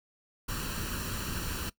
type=noise with comb filter; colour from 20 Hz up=pink; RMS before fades=-35 dBFS; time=0.48-1.7 s; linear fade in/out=10 ms; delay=0.7 ms; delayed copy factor=+0.65; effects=noise-tail reverb RT60 0.1 s tail -19 dB re dry